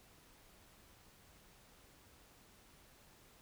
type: silence
effects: pink hiss -64 dBFS RMS until 3.41 s